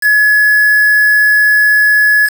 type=tone with quantisation; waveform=sine; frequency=1698 Hz; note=G#6; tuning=38 cents sharp; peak=-6 dBFS; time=0.01-2.3 s; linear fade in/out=50 ms; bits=3; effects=none